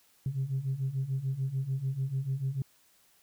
sine beating tone pair, 130 / 136.8 Hz, C3 / C#3, -11 / -23 cents, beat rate 6.8 Hz, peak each -33 / -30 dBFS, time 0.26-2.62 s, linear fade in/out 2 ms, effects tanh soft clip ceiling -24 dBFS + white hiss -65 dBFS RMS until 3.22 s

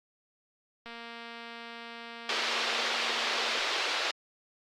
click train, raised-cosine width 0.3 ms, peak -28 dBFS, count 637, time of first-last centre 0.86-3.59 s, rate 233 Hz
white band-pass noise, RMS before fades -31 dBFS, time 2.29-4.11 s, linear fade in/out 2 ms, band 380 to 4300 Hz, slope 24 dB/octave
effects Opus 48 kbps

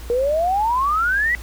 sine exponential sweep, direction up, 466.2 to 2000 Hz, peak -16 dBFS, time 0.1-1.35 s, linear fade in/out 0 ms, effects added 58 Hz sine -32 dBFS peak until 1.42 s + pink hiss -41 dBFS RMS until 1.42 s

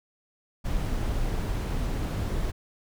brown noise, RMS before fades -28 dBFS, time 0.64-2.52 s, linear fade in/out 20 ms, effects none

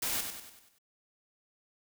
white noise with echo, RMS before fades -33 dBFS, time 0.02-0.21 s, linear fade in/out 5 ms, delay 96 ms, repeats 6, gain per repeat -6 dB, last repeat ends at 0.786 s, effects none

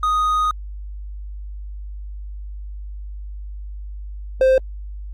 triangle tone pair in turn, 1244.5 / 523.2 Hz, D#6 / C5, 0 / 0 cents, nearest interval octave + minor third, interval 1500 cents, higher first, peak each -14 / -9 dBFS, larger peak second, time 0.03-0.51 / 4.41-4.58 s, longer first, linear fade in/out 2 ms, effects added 50 Hz sine -29 dBFS peak until 5.13 s + Opus 24 kbps

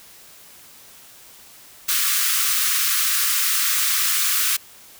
white high-pass noise, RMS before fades -20 dBFS, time 1.88-4.57 s, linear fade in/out 10 ms, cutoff 1100 Hz, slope 96 dB/octave, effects white hiss -46 dBFS RMS until 4.99 s

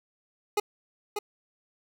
25% pulse tone with echo, 415.3 Hz, G#4, in tune, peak -19 dBFS, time 0.57-0.6 s, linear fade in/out 5 ms, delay 590 ms, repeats 1, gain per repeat -6 dB, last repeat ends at 1.19 s, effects none

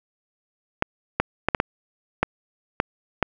clicks, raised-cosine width 0.5 ms, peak -3 dBFS, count 8, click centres 0.824 / 1.2 / 1.486 / 1.548 / 1.601 / 2.23 / 2.801 / 3.227 s, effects none

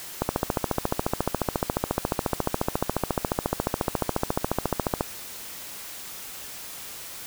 click train, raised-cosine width 1 ms, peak -8 dBFS, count 69, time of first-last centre 0.22-5.009 s, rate 14.2 Hz, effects white hiss -39 dBFS RMS until 7.26 s

